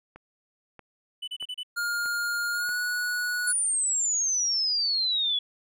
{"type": "click train", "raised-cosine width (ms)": 0.5, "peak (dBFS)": -30, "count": 5, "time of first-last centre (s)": [0.16, 2.692], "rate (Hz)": 1.58}
{"type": "tone bursts", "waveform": "triangle", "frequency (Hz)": 2988, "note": "F#7", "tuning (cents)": 16, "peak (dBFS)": -30, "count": 5, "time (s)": [1.22, 1.633], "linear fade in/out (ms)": 10, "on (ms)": 57, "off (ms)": 32}
{"type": "tone with pitch glide", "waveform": "square", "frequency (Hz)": [1415, 1464.9], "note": ["F6", "F#6"], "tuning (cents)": [22, -18], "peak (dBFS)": -27, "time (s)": [1.76, 3.53], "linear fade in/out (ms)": 20, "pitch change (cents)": 60, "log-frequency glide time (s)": [2.52, 2.74]}
{"type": "exponential sweep", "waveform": "sine", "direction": "down", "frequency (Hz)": [9960, 3363], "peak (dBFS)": -23, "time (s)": [3.47, 5.39], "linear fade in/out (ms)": 5}
{"effects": []}